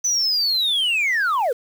sine linear sweep, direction down, 6060 to 437 Hz, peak -15 dBFS, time 0.04-1.53 s, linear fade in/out 10 ms, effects tanh soft clip ceiling -16 dBFS + 7-bit

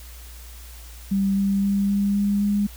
sine tone with pitch steps, 196 / 197.59 / 199.2 / 200.8 / 202.4 / 204.1 Hz, G3 / G3 / G3 / G3 / G#3 / G#3, 0 / +14 / +28 / +42 / -44 / -30 cents, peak -18 dBFS, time 1.11-2.67 s, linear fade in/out 10 ms, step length 260 ms, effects added 59 Hz sine -39 dBFS peak until 2.76 s + white hiss -46 dBFS RMS until 2.76 s

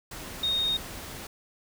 sine tone in noise, 3711 Hz, A#7, 9 cents flat, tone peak -24 dBFS, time 0.43-0.77 s, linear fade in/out 5 ms, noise pink, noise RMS -40 dBFS, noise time 0.11-1.27 s, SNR +13 dB, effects none

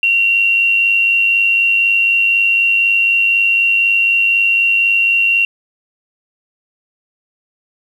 sine tone with amplitude modulation, 2749 Hz, F7, 28 cents flat, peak -8 dBFS, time 0.03-5.45 s, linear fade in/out 2 ms, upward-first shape sine, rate 104 Hz, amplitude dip 40%, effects 7-bit

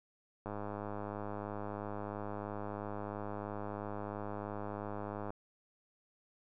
click train, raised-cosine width 1 ms, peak -27 dBFS, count 500, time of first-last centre 0.46-5.305 s, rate 103 Hz, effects none

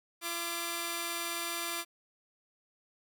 5% pulse tone pair together, 340.6 / 1182.6 Hz, F4 / D6, -43 / +12 cents, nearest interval octave + minor seventh, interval 2155 cents, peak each -25 dBFS, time 0.21-1.85 s, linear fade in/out 50 ms, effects none

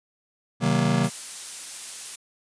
square chord, C half-diminished seventh, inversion none, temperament just, 130.81 / 156.98 / 188.37 / 235.5 Hz, C3 / Eb3 / Gb3 / Bb3, 0 / +16 / +31 / +18 cents, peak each -26 dBFS, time 0.6-1.1 s, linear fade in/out 50 ms
blue noise, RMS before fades -33 dBFS, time 1.03-2.16 s, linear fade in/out 10 ms
effects resampled to 22050 Hz

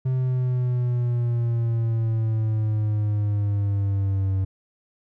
triangle exponential sweep, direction down, 130 to 95.3 Hz, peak -18 dBFS, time 0.05-4.45 s, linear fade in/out 10 ms, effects none

